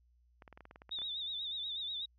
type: clicks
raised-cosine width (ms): 0.5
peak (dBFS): -37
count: 12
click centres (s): 0.422 / 0.478 / 0.527 / 0.575 / 0.607 / 0.654 / 0.711 / 0.759 / 0.819 / 0.893 / 0.988 / 1.018
type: tone with vibrato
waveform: sine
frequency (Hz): 3656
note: A#7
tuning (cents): -34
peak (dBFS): -37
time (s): 0.91-2.06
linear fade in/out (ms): 10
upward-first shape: sine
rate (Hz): 8.2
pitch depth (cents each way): 84
effects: added 60 Hz sine -66 dBFS peak until 2.18 s